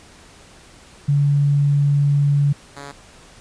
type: tone pair in turn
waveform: sine / 5% pulse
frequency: 143 / 141.19 Hz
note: D3 / C#3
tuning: -46 / +32 cents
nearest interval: unison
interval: 22 cents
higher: first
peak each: -13 / -22 dBFS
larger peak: first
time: 1.08-2.53 / 2.76-2.92 s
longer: first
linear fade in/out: 10 ms
effects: pink hiss -46 dBFS RMS until 3.4 s + resampled to 22050 Hz